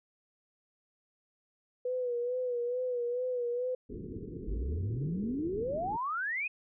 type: tone with vibrato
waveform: sine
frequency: 492 Hz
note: B4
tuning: 7 cents flat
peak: -30 dBFS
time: 1.85-3.75 s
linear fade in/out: 5 ms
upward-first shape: sine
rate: 2.3 Hz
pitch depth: 55 cents each way
type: low-pass noise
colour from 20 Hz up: white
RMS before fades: -42 dBFS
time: 3.89-5.97 s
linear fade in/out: 10 ms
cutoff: 450 Hz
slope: 96 dB/octave
type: exponential sweep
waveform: sine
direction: up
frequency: 46.05 to 2582 Hz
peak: -31 dBFS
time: 4.47-6.48 s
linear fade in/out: 10 ms
effects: none